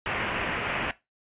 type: low-pass noise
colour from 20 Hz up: white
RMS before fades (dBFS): -30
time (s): 0.06-0.91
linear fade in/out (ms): 0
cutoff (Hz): 2800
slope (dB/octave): 48
effects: noise-tail reverb RT60 0.2 s tail -17 dB re dry + resampled to 8000 Hz